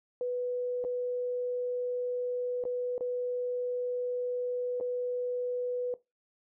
sine tone with dropouts, 493.9 Hz, B4, in tune, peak -29 dBFS, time 0.21-5.94 s, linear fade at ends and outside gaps 1 ms, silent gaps 0.841-0.848 / 2.639-2.652 / 2.98-3.008 / 4.801-4.809 s, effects noise-tail reverb RT60 0.2 s tail -18 dB re dry

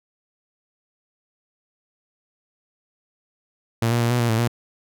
sawtooth tone with pitch steps, 115 / 118.9 / 117.7 / 122.2 / 118.2 / 111.7 / 118.6 Hz, A#2 / A#2 / A#2 / B2 / A#2 / A2 / A#2, -23 / +35 / +17 / -18 / +24 / +27 / +30 cents, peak -14 dBFS, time 3.82-4.478 s, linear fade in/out 5 ms, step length 94 ms, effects none

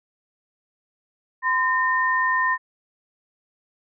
sine tone pair together, 1024 / 1824.6 Hz, C6 / A#6, -38 / -38 cents, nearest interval minor seventh, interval 1000 cents, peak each -21 dBFS, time 1.42-2.58 s, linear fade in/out 50 ms, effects none

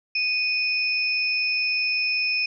sine tone pair together, 2489 / 5274 Hz, D#7 / E8, 0 / 0 cents, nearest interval octave + minor second, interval 1300 cents, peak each -22 / -27 dBFS, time 0.15-2.46 s, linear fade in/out 5 ms, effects none

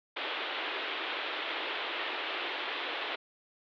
white band-pass noise, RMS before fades -36 dBFS, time 0.16-3.16 s, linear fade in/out 10 ms, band 300 to 3600 Hz, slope 48 dB/octave, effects none

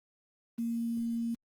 sine tone with quantisation, 232.1 Hz, A#3, 7 cents flat, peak -30 dBFS, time 0.58-1.35 s, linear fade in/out 10 ms, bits 9, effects Opus 24 kbps

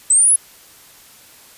sine linear sweep, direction up, 7902 to 10650 Hz, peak -9 dBFS, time 0.1-0.36 s, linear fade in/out 5 ms, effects white hiss -45 dBFS RMS until 1.57 s + resampled to 32000 Hz

